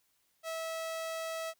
sawtooth tone, 650 Hz, E5, 24 cents flat, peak -32 dBFS, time 0.43-1.54 s, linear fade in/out 50 ms, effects white hiss -74 dBFS RMS until 1.59 s

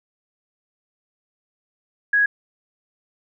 sine tone, 1661.2 Hz, G#6, in tune, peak -14 dBFS, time 2.13-2.26 s, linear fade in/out 5 ms, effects none

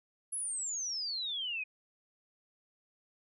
sine exponential sweep, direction down, 10890 to 2454 Hz, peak -34 dBFS, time 0.32-1.64 s, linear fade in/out 10 ms, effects none

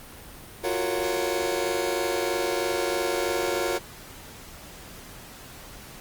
sawtooth chord, Gb major seventh, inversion third, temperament just, 346.9 / 370 / 462.5 / 555 Hz, F4 / Gb4 / Bb4 / Db5, -12 / 0 / -14 / +2 cents, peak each -26 dBFS, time 0.63-3.79 s, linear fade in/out 20 ms, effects pink hiss -44 dBFS RMS until 6 s + Opus 32 kbps

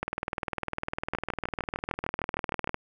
two click trains, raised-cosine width 0.5 ms, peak -16 / -14 dBFS, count 11 / 55, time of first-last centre 1.15-2.674 / 0.03-2.744 s, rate 6.56 / 19.9 Hz, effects none

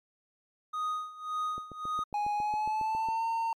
triangle tone with tremolo, 1244.5 Hz, D#6, in tune, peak -27 dBFS, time 0.73-2.04 s, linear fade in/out 10 ms, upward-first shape sine, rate 1.8 Hz, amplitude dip 85%
click train, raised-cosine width 2 ms, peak -31 dBFS, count 12, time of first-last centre 1.58-3.087 s, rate 7.3 Hz
triangle tone with pitch glide, 830.6 to 911 Hz, G#5 to A#5, 0 to -40 cents, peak -26 dBFS, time 2.14-3.53 s, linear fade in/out 2 ms, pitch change +160 cents, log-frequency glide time 2.35-3.25 s
effects MP3 96 kbps

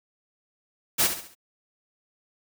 white noise with echo, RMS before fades -21 dBFS, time 0.98-1.08 s, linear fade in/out 20 ms, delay 68 ms, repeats 4, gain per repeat -8 dB, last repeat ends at 1.352 s, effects none

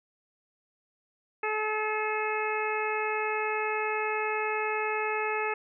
harmonic tone, 430 Hz, A4, 40 cents flat, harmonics 1 / 2 / 3 / 4 / 5 / 6, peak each -32 / -33 / -35 / -37 / -36 / -35 dBFS, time 1.43-5.54 s, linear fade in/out 5 ms, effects none

